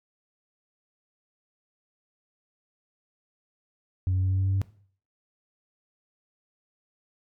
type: tone with pitch steps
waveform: sine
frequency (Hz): 92.5 / 93.25 / 94.01 / 94.77 / 95.54 / 96.32 / 97.1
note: F#2 / F#2 / F#2 / F#2 / G2 / G2 / G2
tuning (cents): 0 / +14 / +28 / +42 / -44 / -30 / -16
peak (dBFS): -20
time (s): 4.07-4.616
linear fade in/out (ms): 0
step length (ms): 78
effects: noise-tail reverb RT60 0.5 s tail -20 dB re dry + tanh soft clip ceiling -20 dBFS